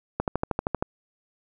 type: click train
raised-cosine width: 1 ms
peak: -10 dBFS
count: 9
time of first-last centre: 0.2-0.825 s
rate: 12.8 Hz
effects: none